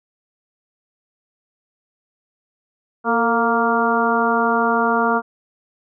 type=harmonic tone with a mistuned harmonic; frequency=233.1 Hz; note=A#3; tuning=in tune; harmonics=1 / 2 / 3 / 4 / 5 / 6; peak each=-22 / -22 / -22 / -22 / -22 / -22 dBFS; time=3.04-5.22 s; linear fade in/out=50 ms; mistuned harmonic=2; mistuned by=-45 cents; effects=none

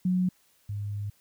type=tone pair in turn; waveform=sine; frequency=182.7 / 102.54 Hz; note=F#3 / G#2; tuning=-22 / -22 cents; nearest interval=minor seventh; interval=1000 cents; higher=first; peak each=-22 / -30 dBFS; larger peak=first; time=0.05-0.29 / 0.69-1.1 s; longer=second; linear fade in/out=5 ms; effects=white hiss -65 dBFS RMS until 1.2 s

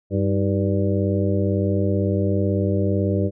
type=harmonic tone with a mistuned harmonic; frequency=98 Hz; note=G2; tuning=in tune; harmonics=1 / 2 / 3 / 4 / 5 / 6; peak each=-21 / -24 / -26 / -27 / -28 / -29 dBFS; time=0.1-3.31 s; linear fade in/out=50 ms; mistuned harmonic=3; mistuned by=+94 cents; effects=none

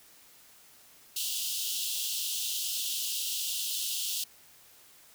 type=high-pass noise; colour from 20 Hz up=pink; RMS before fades=-33 dBFS; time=1.16-4.24 s; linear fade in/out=5 ms; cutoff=2800 Hz; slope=96 dB/octave; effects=white hiss -57 dBFS RMS until 5.14 s

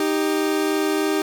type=tone pair together; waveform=40% pulse; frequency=310.2 / 393.6 Hz; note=D#4 / G4; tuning=-5 / +7 cents; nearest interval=major third; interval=412 cents; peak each=-21 dBFS; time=0-1.22 s; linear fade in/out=2 ms; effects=none

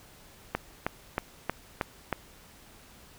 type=click train; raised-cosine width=0.5 ms; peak=-12 dBFS; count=6; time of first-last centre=0.55-2.127 s; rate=3.17 Hz; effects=pink hiss -54 dBFS RMS until 3.18 s

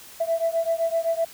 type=beating tone pair; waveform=sine; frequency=659.3 / 667.1 Hz; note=E5 / E5; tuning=0 / +20 cents; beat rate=7.8 Hz; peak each=-23 / -24 dBFS; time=0.2-1.25 s; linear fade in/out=10 ms; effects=tanh soft clip ceiling -14 dBFS + white hiss -45 dBFS RMS until 1.33 s

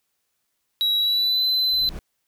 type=tone with pitch glide; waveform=triangle; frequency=3878 to 4040 Hz; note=B7 to B7; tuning=-32 to +39 cents; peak=-17 dBFS; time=0.81-1.89 s; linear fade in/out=0 ms; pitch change=+71 cents; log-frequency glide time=0.97-1.46 s
type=noise with exponential growth; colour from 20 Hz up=brown; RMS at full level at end=-29 dBFS; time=1.48-1.99 s; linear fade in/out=1 ms; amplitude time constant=110 ms
effects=white hiss -74 dBFS RMS until 2.27 s

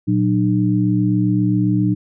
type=tone cluster; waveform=sine; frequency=117.9 / 185.4 / 301.6 Hz; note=A#2 / F#3 / D4; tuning=+20 / +4 / +46 cents; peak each=-18 dBFS; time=0.07-1.95 s; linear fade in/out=20 ms; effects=none

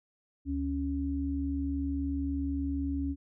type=tone pair together; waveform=sine; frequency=73.42 / 277.2 Hz; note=D2 / C#4; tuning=0 / 0 cents; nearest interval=octave + major seventh; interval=2300 cents; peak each=-33 / -31 dBFS; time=0.45-3.16 s; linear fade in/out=50 ms; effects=none

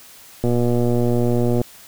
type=click train; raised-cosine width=2 ms; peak=-7 dBFS; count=142; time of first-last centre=0.44-1.615 s; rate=120 Hz; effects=white hiss -44 dBFS RMS until 1.87 s

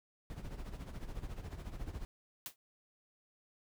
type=noise with tremolo; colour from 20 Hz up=brown; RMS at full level=-41 dBFS; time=0.3-2.05 s; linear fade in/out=0 ms; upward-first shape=sine; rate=14 Hz; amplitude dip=70%
type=noise with exponential decay; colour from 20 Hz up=white; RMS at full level=-39 dBFS; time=2.46-2.56 s; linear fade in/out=1 ms; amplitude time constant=20 ms
effects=none

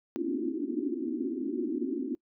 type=band-pass noise; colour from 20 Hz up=pink; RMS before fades=-32 dBFS; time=0.16-2.15 s; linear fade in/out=0 ms; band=240 to 370 Hz; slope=96 dB/octave; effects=noise-tail reverb RT60 0.1 s tail -24 dB re dry

